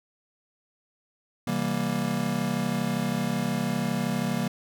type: chord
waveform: square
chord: C dominant seventh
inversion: none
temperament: just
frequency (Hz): 130.81 / 163.52 / 196.22 / 235.5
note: C3 / E3 / G3 / Bb3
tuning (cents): 0 / -14 / +2 / +18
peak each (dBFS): -35 / -32 / -31 / -30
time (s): 1.47-4.48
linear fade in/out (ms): 5
effects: none